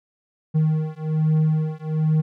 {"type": "beating tone pair", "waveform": "triangle", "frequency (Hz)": [155.56, 156.76], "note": ["D#3", "D#3"], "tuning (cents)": [0, 13], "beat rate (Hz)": 1.2, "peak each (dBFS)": -19, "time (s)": [0.54, 2.22], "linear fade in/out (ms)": 20, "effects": []}